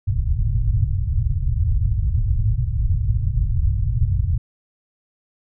white low-pass noise, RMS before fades -19 dBFS, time 0.07-4.38 s, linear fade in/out 10 ms, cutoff 120 Hz, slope 48 dB/octave, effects none

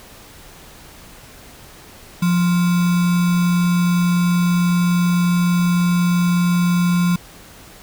sine tone with sample-and-hold, 175.9 Hz, F3, 13 cents sharp, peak -13 dBFS, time 2.22-7.16 s, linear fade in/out 5 ms, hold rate 1225 Hz, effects pink hiss -42 dBFS RMS until 7.82 s

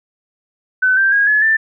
sine tone with pitch steps, 1513 / 1574.5 / 1638.5 / 1705.2 / 1774.5 Hz, F#6 / G6 / G#6 / G#6 / A6, +38 / +7 / -24 / +45 / +14 cents, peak -10 dBFS, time 0.82-1.57 s, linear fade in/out 10 ms, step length 150 ms, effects none

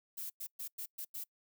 violet noise bursts at uneven times, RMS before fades -42 dBFS, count 6, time 0.17-0.3 / 0.4-0.47 / 0.59-0.68 / 0.78-0.86 / 0.98-1.05 / 1.14-1.24 s, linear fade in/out 10 ms, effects noise-tail reverb RT60 0.1 s tail -25 dB re dry

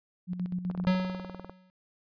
sine tone with tremolo, 180.1 Hz, F#3, 46 cents flat, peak -28 dBFS, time 0.27-0.94 s, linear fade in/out 50 ms, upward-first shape square, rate 7.9 Hz, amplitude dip 60%
click train, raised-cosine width 1 ms, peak -26 dBFS, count 17, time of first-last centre 0.7-1.496 s, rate 20.1 Hz
square tone with exponential decay, 185 Hz, F#3, in tune, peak -22 dBFS, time 0.87-1.7 s, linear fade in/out 0 ms, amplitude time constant 180 ms
effects resampled to 11025 Hz

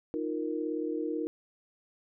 sine chord, Eb suspended second, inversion none, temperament equal, 311.1 / 349.2 / 466.2 Hz, Eb4 / F4 / Bb4, 0 / 0 / 0 cents, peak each -33 / -36 / -35 dBFS, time 0.14-1.27 s, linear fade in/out 0 ms, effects none

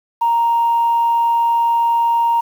sine tone, 932.3 Hz, A#5, in tune, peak -11 dBFS, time 0.21-2.41 s, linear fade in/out 10 ms, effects tanh soft clip ceiling -8 dBFS + 7-bit

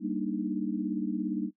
sine chord, Eb major seventh, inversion first, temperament equal, 196 / 233.1 / 293.7 / 311.1 Hz, G3 / Bb3 / D4 / Eb4, 0 / 0 / 0 / 0 cents, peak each -34 dBFS, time 0-1.51 s, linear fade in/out 50 ms, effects noise-tail reverb RT60 0.1 s tail -20 dB re dry

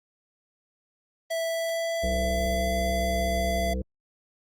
square tone with pitch glide, 659 to 676.4 Hz, E5 to E5, -1 to +44 cents, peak -27 dBFS, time 1.3-3.74 s, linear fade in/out 10 ms, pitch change +45 cents, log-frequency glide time 1.45-2.78 s
harmonic tone, 63.6 Hz, C2, 48 cents flat, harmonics 1 / 3 / 5 / 7 / 8, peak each -28 / -33 / -41 / -39 / -37 dBFS, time 2.03-3.82 s, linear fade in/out 5 ms
effects Opus 24 kbps

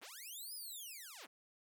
5% pulse linear two-way sweep, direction up then down, 155.56 to 5140 to 155.56 Hz, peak -39 dBFS, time 0.01-1.27 s, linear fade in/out 20 ms, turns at 0.54 s, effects none

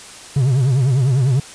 triangle tone with vibrato, 131 Hz, C3, 2 cents sharp, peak -10 dBFS, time 0.36-1.4 s, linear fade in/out 5 ms, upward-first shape triangle, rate 10 Hz, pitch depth 190 cents each way, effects white hiss -37 dBFS RMS until 1.54 s + resampled to 22050 Hz

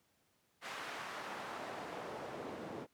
pink noise with band-pass filter sweep, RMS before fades -45 dBFS, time 0.61-2.87 s, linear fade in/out 50 ms, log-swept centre 1700 to 370 Hz, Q 0.89, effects pink hiss -75 dBFS RMS until 2.93 s + high-pass 100 Hz 12 dB/octave

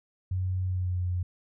sine tone with pitch glide, 92.5 to 89.87 Hz, F#2 to F#2, 0 to -50 cents, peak -26 dBFS, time 0.31-1.23 s, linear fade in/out 5 ms, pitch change -50 cents, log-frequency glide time 0.66-0.98 s, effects none

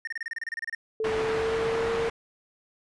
triangle tone bursts, 1835 Hz, A#6, 28 cents flat, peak -28 dBFS, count 14, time 0.05-0.749 s, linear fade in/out 2 ms, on 23 ms, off 29 ms
sine tone with pitch glide, 440 to 458.4 Hz, A4 to A#4, 0 to -29 cents, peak -25 dBFS, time 1-2.09 s, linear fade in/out 2 ms, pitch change +71 cents, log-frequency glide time 1.13-1.89 s
white low-pass noise, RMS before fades -33 dBFS, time 1.04-2.1 s, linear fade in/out 5 ms, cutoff 1600 Hz, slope 12 dB/octave
effects resampled to 24000 Hz

